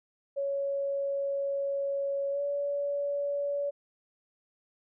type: tone with pitch glide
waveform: sine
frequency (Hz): 557 to 569.7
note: C#5 to C#5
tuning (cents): +8 to +47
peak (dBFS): -28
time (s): 0.36-3.71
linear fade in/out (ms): 20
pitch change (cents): +39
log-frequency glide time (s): 2.31-2.41
effects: none